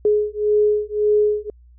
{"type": "beating tone pair", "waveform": "sine", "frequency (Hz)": [419.2, 421], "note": ["G#4", "G#4"], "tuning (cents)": [16, 24], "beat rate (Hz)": 1.8, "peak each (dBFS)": -18, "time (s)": [0.05, 1.5], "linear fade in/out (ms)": 2, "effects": ["added 60 Hz sine -45 dBFS peak until 1.78 s"]}